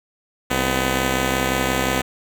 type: tone pair together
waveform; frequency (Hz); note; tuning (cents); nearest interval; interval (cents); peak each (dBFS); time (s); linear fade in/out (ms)
5% pulse; 65.7 / 251.9; C2 / B3; +8 / +34; octave + major seventh; 2326; -10; 0.5-2.02; 10
effects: none